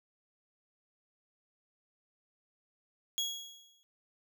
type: tone with exponential decay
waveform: 30% pulse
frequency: 3322 Hz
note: G#7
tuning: in tune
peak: -26 dBFS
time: 3.18-3.83 s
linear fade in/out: 0 ms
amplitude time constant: 140 ms
effects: none